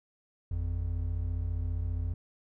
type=tone pair together; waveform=triangle; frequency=50.81 / 85.7 Hz; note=G#1 / F2; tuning=-37 / -32 cents; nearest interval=major sixth; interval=905 cents; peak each=-32 / -29 dBFS; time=0.51-2.14 s; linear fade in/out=5 ms; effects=none